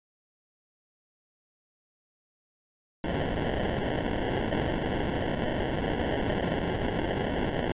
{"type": "noise with sample-and-hold", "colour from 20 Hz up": "white", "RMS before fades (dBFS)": -29, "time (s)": [3.04, 7.72], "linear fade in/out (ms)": 2, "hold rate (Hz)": 1225, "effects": ["resampled to 8000 Hz"]}